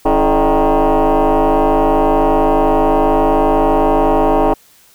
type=tone with frequency modulation; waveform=sine; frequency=177.7 Hz; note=F3; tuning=30 cents sharp; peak=-7 dBFS; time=0.05-4.54 s; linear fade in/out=10 ms; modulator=152 Hz; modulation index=5.3; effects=tanh soft clip ceiling -7 dBFS + white hiss -48 dBFS RMS until 4.94 s